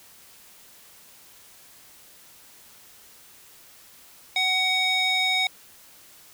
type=tone with band-pass filter; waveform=square; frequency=749 Hz; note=F#5; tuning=21 cents sharp; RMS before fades=-23 dBFS; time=4.36-5.47 s; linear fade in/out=2 ms; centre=3100 Hz; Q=8.3; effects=white hiss -51 dBFS RMS until 6.33 s